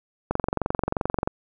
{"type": "click train", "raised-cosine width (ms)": 1, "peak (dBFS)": -9, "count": 23, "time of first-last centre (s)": [0.31, 1.275], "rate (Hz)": 22.8, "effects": []}